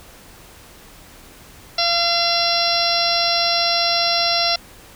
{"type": "harmonic tone", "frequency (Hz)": 685, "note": "F5", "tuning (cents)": -34, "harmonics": [1, 2, 3, 4, 5, 6, 7, 8], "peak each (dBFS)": [-22, -27, -29, -27, -26, -22, -24, -22], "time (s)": [1.78, 4.56], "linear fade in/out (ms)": 5, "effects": ["pink hiss -44 dBFS RMS until 4.95 s"]}